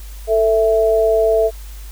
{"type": "tone pair together", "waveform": "sine", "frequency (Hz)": [444.2, 659.3], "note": ["A4", "E5"], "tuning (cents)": [16, 0], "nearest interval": "perfect fifth", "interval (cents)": 684, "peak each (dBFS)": -14, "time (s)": [0.27, 1.51], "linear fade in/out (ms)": 50, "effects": ["added 50 Hz sine -30 dBFS peak until 1.91 s", "white hiss -43 dBFS RMS until 1.91 s"]}